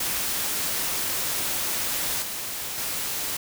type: noise with level steps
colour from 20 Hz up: white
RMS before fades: -27 / -32 / -29 dBFS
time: 0-3.37 s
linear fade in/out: 5 ms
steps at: 2.22 / 2.78 s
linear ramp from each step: 2 ms
effects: none